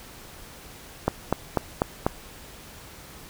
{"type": "click train", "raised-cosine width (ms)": 1, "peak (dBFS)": -6, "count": 5, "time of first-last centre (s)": [1.08, 2.065], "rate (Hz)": 4.06, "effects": ["pink hiss -45 dBFS RMS until 3.29 s"]}